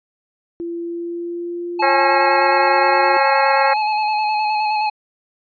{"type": "tone with pitch glide", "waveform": "sine", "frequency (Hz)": [340.1, 357.6], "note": ["F4", "F4"], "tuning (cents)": [-46, 41], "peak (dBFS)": -23, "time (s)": [0.6, 3.17], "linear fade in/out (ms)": 0, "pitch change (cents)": 87, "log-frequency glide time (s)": [0.82, 2.8]}
{"type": "tone with vibrato", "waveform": "square", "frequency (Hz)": 852, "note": "G#5", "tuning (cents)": 44, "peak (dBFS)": -17, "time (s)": [1.79, 4.9], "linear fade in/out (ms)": 10, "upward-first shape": "square", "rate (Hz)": 9.6, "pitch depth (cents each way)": 21}
{"type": "harmonic tone", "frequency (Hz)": 271.6, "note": "C#4", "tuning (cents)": -35, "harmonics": [2, 3, 4, 5, 6, 7, 8], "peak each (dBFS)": [-19, -21, -22, -23, -24, -24, -25], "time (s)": [1.82, 3.74], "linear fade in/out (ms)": 10}
{"effects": ["resampled to 11025 Hz"]}